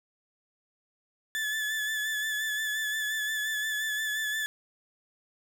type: tone with vibrato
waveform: 35% pulse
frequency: 1735 Hz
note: A6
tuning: 25 cents flat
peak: -27 dBFS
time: 1.35-4.46 s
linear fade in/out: 0 ms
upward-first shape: sine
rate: 5.7 Hz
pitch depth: 31 cents each way
effects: none